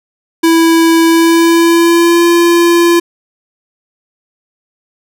square tone with pitch glide, 329.6 to 342.2 Hz, E4 to F4, 0 to -35 cents, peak -6 dBFS, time 0.43-3 s, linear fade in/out 10 ms, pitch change +65 cents, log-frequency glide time 1.05-2.26 s, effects none

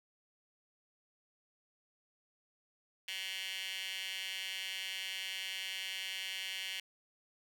15% pulse tone with high-pass filter, 190 Hz, F#3, 46 cents sharp, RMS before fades -41 dBFS, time 3.08-6.8 s, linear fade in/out 2 ms, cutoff 2600 Hz, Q 6.2, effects none

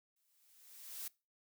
blue noise with exponential growth, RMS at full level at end -42 dBFS, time 0.16-1.08 s, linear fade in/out 5 ms, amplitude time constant 200 ms, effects noise-tail reverb RT60 0.3 s tail -23 dB re dry

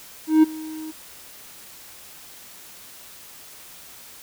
triangle tone with ADSR envelope, 313.7 Hz, D#4, 14 cents sharp, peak -7 dBFS, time 0.27-0.92 s, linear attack 160 ms, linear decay 16 ms, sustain -22 dB, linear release 21 ms, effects white hiss -44 dBFS RMS until 4.22 s

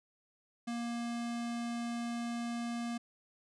square tone, 235.7 Hz, A#3, 19 cents sharp, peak -36 dBFS, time 0.67-2.98 s, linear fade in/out 10 ms, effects resampled to 22050 Hz

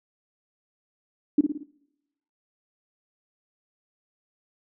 sine tone with echo, 293.7 Hz, D4, in tune, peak -13 dBFS, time 1.38-1.41 s, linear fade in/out 5 ms, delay 56 ms, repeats 4, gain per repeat -6 dB, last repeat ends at 1.634 s, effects noise-tail reverb RT60 0.9 s tail -23 dB re dry

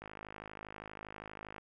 click train, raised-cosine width 0.5 ms, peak -30 dBFS, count 83, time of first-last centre 0.02-1.582 s, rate 52.5 Hz, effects none

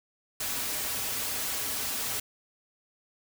white noise with comb filter, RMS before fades -32 dBFS, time 0.4-2.2 s, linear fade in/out 5 ms, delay 5.7 ms, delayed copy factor -0.65, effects none

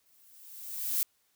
violet noise with exponential growth, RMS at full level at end -27 dBFS, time 0.06-1.03 s, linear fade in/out 0 ms, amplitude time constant 210 ms, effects white hiss -72 dBFS RMS until 1.35 s

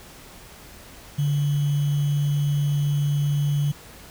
sine tone with sample-and-hold, 144.6 Hz, D3, 27 cents flat, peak -19 dBFS, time 1.18-3.72 s, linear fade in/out 10 ms, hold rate 3150 Hz, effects added 50 Hz sine -54 dBFS peak until 4.1 s + pink hiss -45 dBFS RMS until 4.1 s

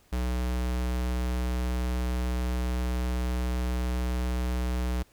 square tone, 61.74 Hz, B1, in tune, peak -27 dBFS, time 0.12-5.03 s, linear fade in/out 10 ms, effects pink hiss -62 dBFS RMS until 5.12 s

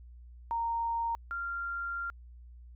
sine tone pair in turn, 926 / 1387.4 Hz, A#5 / F6, -12 / -12 cents, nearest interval perfect fifth, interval 700 cents, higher second, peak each -29 / -33 dBFS, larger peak first, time 0.51-1.15 / 1.31-2.1 s, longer second, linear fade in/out 0 ms, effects added 60 Hz sine -48 dBFS peak until 2.75 s

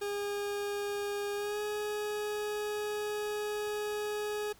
40% pulse tone with pitch glide, 407.7 to 419.2 Hz, G#4 to G#4, -32 to +16 cents, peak -32 dBFS, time 0.01-4.53 s, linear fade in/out 10 ms, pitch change +48 cents, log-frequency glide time 1.35-1.61 s, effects pink hiss -60 dBFS RMS until 4.59 s

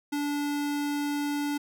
square tone, 290 Hz, D4, 22 cents flat, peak -28 dBFS, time 0.12-1.58 s, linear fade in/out 10 ms, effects none

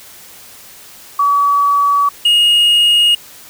sine / triangle tone pair in turn, 1140 / 2865 Hz, C#6 / F7, +48 / +44 cents, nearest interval octave + major third, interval 1596 cents, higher second, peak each -9 / -6 dBFS, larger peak second, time 1.19-2.09 / 2.25-3.15 s, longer neither, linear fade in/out 5 ms, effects white hiss -38 dBFS RMS until 3.49 s

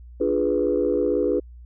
sine chord, D diminished seventh, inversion none, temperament equal, 293.7 / 349.2 / 415.3 / 493.9 Hz, D4 / F4 / Ab4 / Cb5, 0 / 0 / 0 / 0 cents, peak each -25 / -25 / -23 / -23 dBFS, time 0.2-1.4 s, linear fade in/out 10 ms, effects tanh soft clip ceiling -10 dBFS + added 60 Hz sine -40 dBFS peak until 1.65 s

